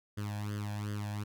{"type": "tone with flanger", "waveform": "sawtooth", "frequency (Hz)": 103.83, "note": "G#2", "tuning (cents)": 0, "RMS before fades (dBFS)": -37, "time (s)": [0.17, 1.24], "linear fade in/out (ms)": 10, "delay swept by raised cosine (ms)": [0.62, 1.22], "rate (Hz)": 2.7, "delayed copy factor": 0.85, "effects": []}